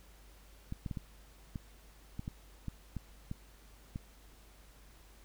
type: clicks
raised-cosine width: 5 ms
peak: -26 dBFS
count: 11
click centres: 0.724 / 0.862 / 0.912 / 0.972 / 1.558 / 2.194 / 2.279 / 2.683 / 2.967 / 3.314 / 3.959 s
effects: added 50 Hz sine -57 dBFS peak until 5.24 s + pink hiss -62 dBFS RMS until 5.24 s